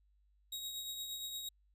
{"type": "tone with tremolo", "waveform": "sawtooth", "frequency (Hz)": 3793, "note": "A#7", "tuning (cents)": 29, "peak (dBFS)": -36, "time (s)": [0.52, 1.49], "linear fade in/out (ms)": 5, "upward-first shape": "triangle", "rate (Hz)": 8.6, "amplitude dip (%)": 45, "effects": ["added 50 Hz sine -68 dBFS peak until 1.74 s"]}